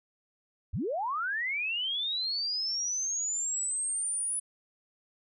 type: linear sweep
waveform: sine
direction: up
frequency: 50.5 to 9956 Hz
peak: -29 dBFS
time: 0.73-4.4 s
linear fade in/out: 10 ms
effects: none